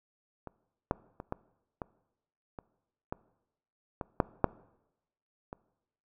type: clicks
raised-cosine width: 1 ms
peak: -27 / -13 / -26 / -19 / -22 / -27 / -20 / -21 / -9 / -8 / -26 dBFS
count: 11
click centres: 0.473 / 0.911 / 1.201 / 1.324 / 1.818 / 2.588 / 3.125 / 4.012 / 4.202 / 4.443 / 5.529 s
effects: noise-tail reverb RT60 0.9 s tail -21 dB re dry